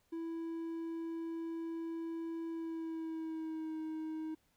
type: tone with pitch glide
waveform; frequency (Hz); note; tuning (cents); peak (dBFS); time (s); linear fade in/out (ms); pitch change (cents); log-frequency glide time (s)
triangle; 330 to 315.3; E4 to D#4; +2 to +23; -36; 0.12-4.35; 10; -79; 2.49-3.79
effects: pink hiss -75 dBFS RMS until 4.56 s